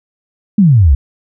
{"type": "exponential sweep", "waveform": "sine", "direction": "down", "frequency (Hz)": [218.8, 61.74], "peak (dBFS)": -4, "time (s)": [0.58, 0.95], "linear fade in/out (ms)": 5, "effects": []}